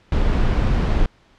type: noise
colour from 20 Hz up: brown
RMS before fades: -17 dBFS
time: 0.12-1.06 s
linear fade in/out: 2 ms
effects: pink hiss -55 dBFS RMS until 1.38 s + low-pass 4000 Hz 12 dB/octave